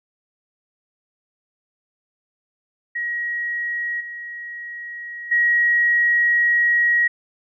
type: tone with level steps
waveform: sine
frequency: 1900 Hz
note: A#6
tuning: 33 cents sharp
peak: -22 / -30 / -14 dBFS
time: 2.95-7.08 s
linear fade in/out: 10 ms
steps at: 4 / 5.31 s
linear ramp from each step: 10 ms
effects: none